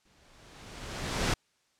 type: noise with exponential growth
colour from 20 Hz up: pink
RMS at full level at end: -26 dBFS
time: 0.05-1.34 s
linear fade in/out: 5 ms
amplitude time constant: 280 ms
effects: white hiss -71 dBFS RMS until 1.79 s + low-pass 7000 Hz 12 dB/octave